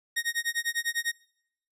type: tone with tremolo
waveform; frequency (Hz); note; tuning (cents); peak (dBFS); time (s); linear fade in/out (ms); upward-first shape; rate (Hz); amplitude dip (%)
sawtooth; 1864.7; A#6; 0; -21; 0.16-1.12; 10; sine; 10; 100
effects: noise-tail reverb RT60 0.8 s tail -26 dB re dry + resampled to 32000 Hz